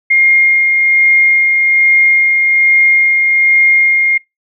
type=tone with tremolo; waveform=sine; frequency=2128 Hz; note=C7; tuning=29 cents sharp; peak=-5 dBFS; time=0.1-4.18 s; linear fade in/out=10 ms; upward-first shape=sine; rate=1.2 Hz; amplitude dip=30%; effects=noise-tail reverb RT60 0.2 s tail -25 dB re dry